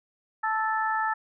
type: harmonic tone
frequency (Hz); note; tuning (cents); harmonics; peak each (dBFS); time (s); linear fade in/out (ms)
438.6; A4; -6; 2 / 3 / 4; -27 / -29 / -30; 0.43-1.14; 10
effects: none